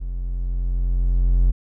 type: tone with level ramp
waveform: triangle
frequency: 44 Hz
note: F1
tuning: 14 cents sharp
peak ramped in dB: -23 to -10 dBFS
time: 0-1.52 s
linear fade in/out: 20 ms
effects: none